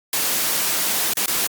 white noise with dropouts, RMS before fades -21 dBFS, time 0.13-1.47 s, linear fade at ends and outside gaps 2 ms, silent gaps 1.135-1.169 / 1.26-1.279 s, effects high-pass 150 Hz 12 dB/octave + Opus 48 kbps

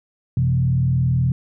sine tone with frequency modulation, 128.2 Hz, C3, 35 cents flat, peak -15 dBFS, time 0.37-1.32 s, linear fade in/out 2 ms, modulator 39.2 Hz, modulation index 0.76, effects none

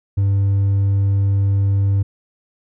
sine tone with hard clipping, 98.9 Hz, G2, 16 cents sharp, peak -14 dBFS, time 0.17-2.03 s, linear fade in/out 10 ms, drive 2 dB, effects none

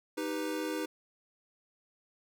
square chord, Eb augmented, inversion none, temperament equal, 311.1 / 392 / 493.9 Hz, Eb4 / G4 / B4, 0 / 0 / 0 cents, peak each -36 / -40 / -39 dBFS, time 0.17-0.86 s, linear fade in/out 10 ms, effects none

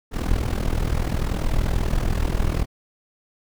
brown noise with amplitude modulation, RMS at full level -18 dBFS, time 0.11-2.66 s, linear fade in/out 50 ms, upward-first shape sine, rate 40.7 Hz, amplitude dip 80%, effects none

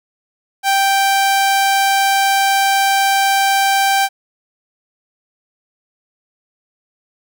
sawtooth tone, 784 Hz, G5, in tune, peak -8 dBFS, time 0.63-4.09 s, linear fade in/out 50 ms, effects none

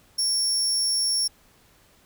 30% pulse tone with amplitude modulation, 5480 Hz, F8, 34 cents flat, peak -16 dBFS, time 0.18-1.28 s, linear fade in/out 10 ms, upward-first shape sine, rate 224 Hz, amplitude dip 30%, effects pink hiss -58 dBFS RMS until 2.05 s

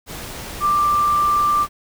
sine tone in noise, 1181 Hz, D6, 9 cents sharp, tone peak -14 dBFS, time 0.6-1.67 s, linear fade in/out 50 ms, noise pink, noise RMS -32 dBFS, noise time 0.06-1.69 s, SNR +15 dB, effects none

